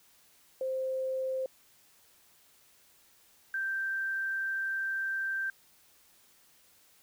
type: tone pair in turn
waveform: sine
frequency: 523.3 / 1568.1 Hz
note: C5 / G6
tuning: 0 / 0 cents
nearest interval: octave + perfect fifth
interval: 1900 cents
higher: second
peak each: -30 / -30 dBFS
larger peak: neither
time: 0.61-1.46 / 3.54-5.5 s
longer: second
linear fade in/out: 2 ms
effects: white hiss -63 dBFS RMS until 7.02 s